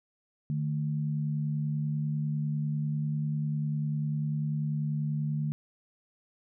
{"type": "tone pair together", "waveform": "sine", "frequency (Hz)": [149.86, 220], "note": ["D3", "A3"], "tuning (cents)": [35, 0], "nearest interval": "perfect fifth", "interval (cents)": 665, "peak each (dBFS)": [-28, -36], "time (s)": [0.5, 5.52], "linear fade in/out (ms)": 0, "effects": []}